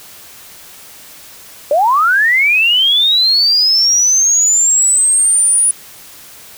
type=linear sweep; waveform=sine; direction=up; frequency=550 to 9800 Hz; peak=-8 dBFS; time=1.71-5.71 s; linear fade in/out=2 ms; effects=white hiss -37 dBFS RMS until 6.57 s